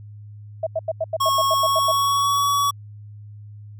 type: tone bursts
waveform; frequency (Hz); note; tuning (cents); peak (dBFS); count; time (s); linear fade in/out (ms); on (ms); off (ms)
sine; 645; E5; -38; -19; 11; 0.63-1.917; 5; 37; 88
type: tone with pitch glide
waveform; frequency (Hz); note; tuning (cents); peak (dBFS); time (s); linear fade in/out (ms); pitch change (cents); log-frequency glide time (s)
square; 1096 to 1132; C#6 to C#6; -20 to +36; -18; 1.2-2.71; 10; +56; 1.44-2.48
effects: added 104 Hz sine -37 dBFS peak until 3.79 s